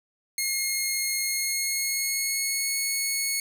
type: tone with pitch glide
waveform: 10% pulse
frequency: 2149 to 2197 Hz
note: C7 to C#7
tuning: +46 to -16 cents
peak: -16 dBFS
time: 0.38-3.4 s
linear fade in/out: 2 ms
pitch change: +38 cents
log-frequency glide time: 1.22-2.78 s
effects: none